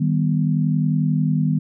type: chord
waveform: sine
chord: Eb augmented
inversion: none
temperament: equal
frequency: 155.56 / 196 / 246.9 Hz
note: Eb3 / G3 / B3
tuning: 0 / 0 / 0 cents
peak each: -18 / -23 / -23 dBFS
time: 0-1.59 s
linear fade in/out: 10 ms
effects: none